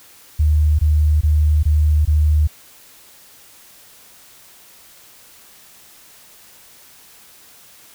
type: tone bursts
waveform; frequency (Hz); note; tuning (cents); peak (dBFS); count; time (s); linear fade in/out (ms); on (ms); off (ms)
sine; 76; D#2; -40; -11; 5; 0.39-2.474; 10; 400; 21
effects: white hiss -46 dBFS RMS until 7.94 s